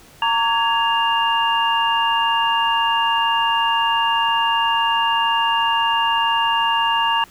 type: tone cluster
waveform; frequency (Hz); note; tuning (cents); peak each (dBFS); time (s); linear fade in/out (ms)
sine; 919 / 1141 / 1666 / 2803; A#5 / C#6 / G#6 / F7; -25 / +50 / +5 / +6; -18 / -24 / -25 / -21; 0.22-7.24; 2
effects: pink hiss -47 dBFS RMS until 7.3 s